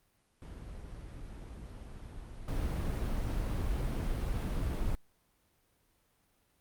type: noise with level steps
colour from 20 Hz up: brown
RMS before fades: -45 / -33 dBFS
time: 0.42-4.95 s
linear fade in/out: 0 ms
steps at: 2.48 s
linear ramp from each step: 2 ms
effects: pink hiss -72 dBFS RMS until 6.6 s + Opus 32 kbps